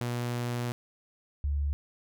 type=tone pair in turn; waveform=sawtooth / sine; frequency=120.8 / 71.66 Hz; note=B2 / D2; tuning=-38 / -42 cents; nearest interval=major sixth; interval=904 cents; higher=first; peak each=-26 dBFS; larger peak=neither; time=0.01-0.72 / 1.44-1.73 s; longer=first; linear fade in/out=0 ms; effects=none